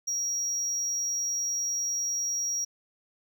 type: tone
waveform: triangle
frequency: 5670 Hz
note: F8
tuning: 25 cents sharp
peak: -26 dBFS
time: 0.07-2.65 s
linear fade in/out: 10 ms
effects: none